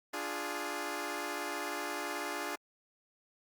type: chord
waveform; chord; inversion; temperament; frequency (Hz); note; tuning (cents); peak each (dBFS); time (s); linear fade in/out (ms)
10% pulse; D diminished; none; equal; 293.7 / 349.2 / 415.3; D4 / F4 / Ab4; 0 / 0 / 0; -32; 0.13-2.56; 10
effects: Opus 48 kbps